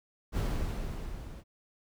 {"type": "noise with level ramp", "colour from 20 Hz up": "brown", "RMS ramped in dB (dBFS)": [-28, -45], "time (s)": [0.32, 1.44], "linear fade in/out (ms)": 50, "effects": []}